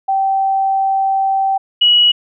sine tone pair in turn, 776 / 2920 Hz, G5 / F#7, -18 / -24 cents, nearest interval octave + major seventh, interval 2294 cents, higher second, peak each -12 / -7 dBFS, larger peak second, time 0.08-1.58 / 1.81-2.12 s, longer first, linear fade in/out 10 ms, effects none

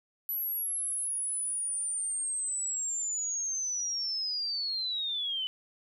sine linear sweep, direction down, 11860 to 2984 Hz, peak -30 dBFS, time 0.29-5.47 s, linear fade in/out 0 ms, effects 11-bit

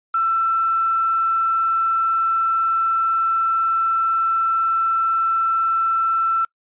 sine tone with quantisation, 1339 Hz, E6, 27 cents sharp, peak -16 dBFS, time 0.14-6.45 s, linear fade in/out 5 ms, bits 6, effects noise-tail reverb RT60 0.1 s tail -24 dB re dry + resampled to 8000 Hz

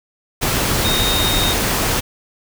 sine tone in noise, 3711 Hz, A#7, 9 cents flat, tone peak -19 dBFS, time 0.84-1.54 s, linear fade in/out 20 ms, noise pink, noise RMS -18 dBFS, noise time 0.41-2.01 s, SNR -4 dB, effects none

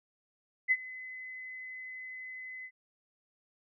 sine tone with ADSR envelope, 2028 Hz, B6, 45 cents sharp, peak -21 dBFS, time 0.68-2.71 s, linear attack 33 ms, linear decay 48 ms, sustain -20 dB, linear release 59 ms, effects none

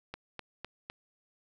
click train, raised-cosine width 0.3 ms, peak -23 dBFS, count 4, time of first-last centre 0.14-0.899 s, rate 3.95 Hz, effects none

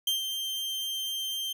40% pulse tone with ADSR envelope, 3148 Hz, G7, 7 cents sharp, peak -23 dBFS, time 0.07-1.53 s, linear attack 4 ms, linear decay 130 ms, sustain -7 dB, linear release 8 ms, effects none

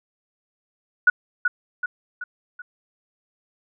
sine tone with echo, 1464 Hz, F#6, 19 cents flat, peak -10 dBFS, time 1.07-1.1 s, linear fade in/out 5 ms, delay 380 ms, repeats 4, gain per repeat -6 dB, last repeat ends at 2.62 s, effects none

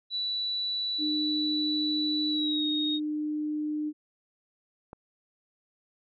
sine tone with pitch glide, 3951 to 3734 Hz, B7 to A#7, 0 to +2 cents, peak -28 dBFS, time 0.1-3 s, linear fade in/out 50 ms, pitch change -98 cents, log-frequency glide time 2.29-2.65 s
sine tone, 302.2 Hz, D4, 50 cents sharp, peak -28 dBFS, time 0.98-3.93 s, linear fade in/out 50 ms
click, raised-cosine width 1 ms, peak -28 dBFS, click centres 4.931 s
effects none

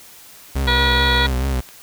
40% pulse tone with vibrato, 65.41 Hz, C2, in tune, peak -17 dBFS, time 0.55-1.61 s, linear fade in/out 10 ms, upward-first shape sine, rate 4.6 Hz, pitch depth 71 cents each way
harmonic tone, 481.8 Hz, B4, 43 cents flat, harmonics 1 / 2 / 3 / 4 / 5 / 7 / 8 / 9, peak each -27 / -22 / -22 / -22 / -28 / -22 / -24 / -28 dBFS, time 0.67-1.27 s, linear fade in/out 10 ms
click, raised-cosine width 0.2 ms, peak -22 dBFS, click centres 1.689 s
effects white hiss -43 dBFS RMS until 1.82 s

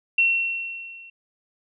sine tone with level ramp, 2720 Hz, F7, 46 cents flat, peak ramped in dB -14 to -42 dBFS, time 0.18-1.1 s, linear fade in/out 5 ms, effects none

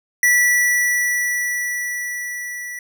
square tone with level ramp, 1955 Hz, B6, 18 cents flat, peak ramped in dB -12 to -29 dBFS, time 0.23-2.79 s, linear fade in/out 2 ms, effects none

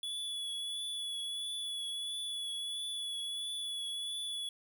square tone with vibrato, 3414 Hz, G#7, 47 cents sharp, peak -37 dBFS, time 0.03-4.49 s, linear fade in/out 2 ms, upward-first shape triangle, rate 1.5 Hz, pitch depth 24 cents each way, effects 11-bit

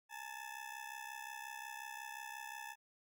20% pulse ring-modulated tone, 872 Hz, A5, 16 cents flat, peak -38 dBFS, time 0.09-2.76 s, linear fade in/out 50 ms, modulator 32.8 Hz, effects none

